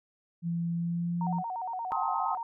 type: tone with pitch glide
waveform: sine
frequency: 169.5 to 173.66 Hz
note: E3 to F3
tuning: +49 to -9 cents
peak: -28 dBFS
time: 0.42-1.43 s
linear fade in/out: 50 ms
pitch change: +42 cents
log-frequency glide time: 0.74-1.3 s
type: tone with vibrato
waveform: sine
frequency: 828 Hz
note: G#5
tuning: 5 cents flat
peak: -32 dBFS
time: 1.21-2.43 s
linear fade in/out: 2 ms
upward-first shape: square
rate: 8.6 Hz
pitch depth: 190 cents each way
type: chord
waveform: sine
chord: A half-diminished seventh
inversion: third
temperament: just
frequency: 792 / 880 / 1056 / 1267.2 Hz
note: G5 / A5 / C6 / Eb6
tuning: +18 / 0 / +16 / +31 cents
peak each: -34 dBFS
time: 1.92-2.35 s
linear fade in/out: 0 ms
effects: none